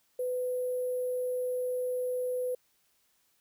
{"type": "tone with sample-and-hold", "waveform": "sine", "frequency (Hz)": 501, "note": "B4", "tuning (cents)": 25, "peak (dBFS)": -29, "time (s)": [0.19, 2.55], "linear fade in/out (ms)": 5, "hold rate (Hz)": 11025, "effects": ["white hiss -71 dBFS RMS until 3.4 s"]}